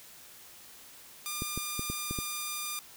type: tone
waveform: 5% pulse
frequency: 1202 Hz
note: D6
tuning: 40 cents sharp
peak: -22 dBFS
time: 1.26-2.79 s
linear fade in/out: 0 ms
type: clicks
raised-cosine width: 3 ms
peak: -22 dBFS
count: 6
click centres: 1.421 / 1.576 / 1.794 / 1.9 / 2.11 / 2.188 s
effects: white hiss -52 dBFS RMS until 2.96 s